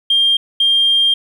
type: tone pair in turn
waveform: sine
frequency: 3200 / 3200 Hz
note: G7 / G7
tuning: +35 / +35 cents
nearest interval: unison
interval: 0 cents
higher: neither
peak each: -9 dBFS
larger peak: neither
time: 0.1-0.37 / 0.6-1.14 s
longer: second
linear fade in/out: 5 ms
effects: tanh soft clip ceiling -5 dBFS + 8-bit